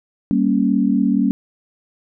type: chord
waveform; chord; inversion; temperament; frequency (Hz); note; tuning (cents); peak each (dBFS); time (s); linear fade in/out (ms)
sine; G diminished; none; equal; 196 / 233.1 / 277.2; G3 / Bb3 / Db4; 0 / 0 / 0; -18; 0.31-1.31; 0
effects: none